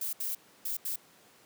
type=noise bursts at uneven times; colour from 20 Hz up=violet; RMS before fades=-34 dBFS; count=4; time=0.01-0.13 / 0.2-0.35 / 0.65-0.77 / 0.85-0.96 s; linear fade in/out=5 ms; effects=pink hiss -59 dBFS RMS until 1.45 s + high-pass 200 Hz 12 dB/octave